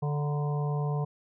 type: harmonic tone with a mistuned harmonic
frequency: 146.7 Hz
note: D3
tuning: 2 cents flat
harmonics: 1 / 3 / 4 / 5 / 6 / 7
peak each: -27 / -37 / -45 / -40 / -44 / -43 dBFS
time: 0.02-1.05 s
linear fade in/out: 10 ms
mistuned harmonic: 6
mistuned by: +110 cents
effects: none